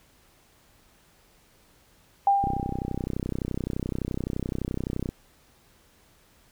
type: tone with exponential decay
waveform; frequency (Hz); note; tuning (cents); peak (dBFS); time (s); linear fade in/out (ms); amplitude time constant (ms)
sine; 797; G5; +28; -15; 2.27-3.06; 2; 170
type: click train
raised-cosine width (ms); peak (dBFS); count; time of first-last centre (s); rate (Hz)
3; -16; 85; 2.44-5.09; 31.7
effects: pink hiss -60 dBFS RMS until 6.51 s